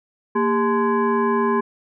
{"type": "tone with frequency modulation", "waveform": "sine", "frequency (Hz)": 402.1, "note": "G4", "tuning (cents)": 44, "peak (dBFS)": -16, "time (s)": [0.35, 1.61], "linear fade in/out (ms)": 10, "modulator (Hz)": 633, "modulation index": 1.3, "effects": []}